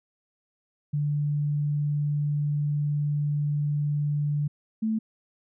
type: tone pair in turn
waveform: sine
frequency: 146.83 / 220 Hz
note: D3 / A3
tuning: 0 / 0 cents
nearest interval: perfect fifth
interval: 700 cents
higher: second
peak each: -23 dBFS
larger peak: neither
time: 0.93-4.48 / 4.82-4.99 s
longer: first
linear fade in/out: 10 ms
effects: none